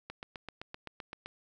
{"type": "click train", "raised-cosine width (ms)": 0.3, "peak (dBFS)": -25, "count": 10, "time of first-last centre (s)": [0.1, 1.26], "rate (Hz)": 7.76, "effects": []}